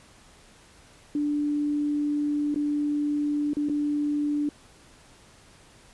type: tone with dropouts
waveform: sine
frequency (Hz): 293.7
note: D4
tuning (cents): 0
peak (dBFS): -23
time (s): 1.15-4.49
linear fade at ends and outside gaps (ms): 2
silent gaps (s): 2.544-2.559 / 3.534-3.568 / 3.688-3.696
effects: pink hiss -54 dBFS RMS until 5.93 s + resampled to 24000 Hz